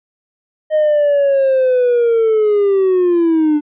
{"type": "linear sweep", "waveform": "triangle", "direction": "down", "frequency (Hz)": [622.3, 293.7], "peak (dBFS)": -7, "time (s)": [0.7, 3.61], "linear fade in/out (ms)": 50, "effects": ["tanh soft clip ceiling -5 dBFS", "resampled to 8000 Hz"]}